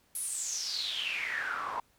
pink noise with band-pass filter sweep, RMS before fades -35 dBFS, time 0.15-1.8 s, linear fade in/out 2 ms, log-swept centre 11000 to 930 Hz, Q 9.1, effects pink hiss -68 dBFS RMS until 1.98 s

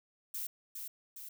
violet noise with echo, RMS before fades -39 dBFS, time 0.34-0.47 s, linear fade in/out 5 ms, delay 410 ms, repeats 2, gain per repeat -4 dB, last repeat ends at 1.29 s, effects none

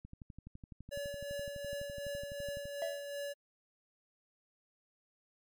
click train, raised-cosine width 5 ms, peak -36 dBFS, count 32, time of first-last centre 0.05-2.655 s, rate 11.9 Hz
square tone with tremolo, 570 Hz, C#5, 48 cents sharp, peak -38 dBFS, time 0.91-3.34 s, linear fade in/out 20 ms, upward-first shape sine, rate 2.7 Hz, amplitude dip 40%
triangle tone with exponential decay, 657 Hz, E5, 6 cents flat, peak -30 dBFS, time 2.82-3.11 s, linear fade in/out 1 ms, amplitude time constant 61 ms
effects MP3 96 kbps

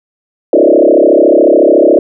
sine tone with frequency modulation, 460.4 Hz, A#4, 22 cents flat, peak -3 dBFS, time 0.53-1.99 s, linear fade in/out 2 ms, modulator 33.9 Hz, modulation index 4.7, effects none

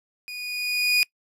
30% pulse tone with level ramp, 2463 Hz, D#7, 18 cents flat, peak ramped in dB -31 to -13 dBFS, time 0.28-1.03 s, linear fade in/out 0 ms, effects noise-tail reverb RT60 0.1 s tail -24 dB re dry + low-pass 12000 Hz 12 dB/octave

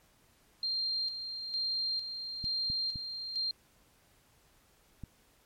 sine tone with tremolo, 4186 Hz, C8, in tune, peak -30 dBFS, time 0.63-3.51 s, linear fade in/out 2 ms, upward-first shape square, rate 1.1 Hz, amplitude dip 55%
clicks, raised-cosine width 5 ms, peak -29 dBFS, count 4, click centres 2.442 / 2.701 / 2.958 / 5.037 s
effects pink hiss -66 dBFS RMS until 5.45 s + MP3 64 kbps

